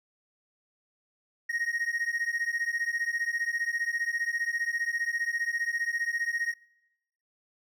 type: beating tone pair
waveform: triangle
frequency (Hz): 1864.7 / 1879.7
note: A#6 / A#6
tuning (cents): 0 / +14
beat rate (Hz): 15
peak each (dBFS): -29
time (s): 1.49-6.54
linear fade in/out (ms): 10
effects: noise-tail reverb RT60 1.0 s tail -26 dB re dry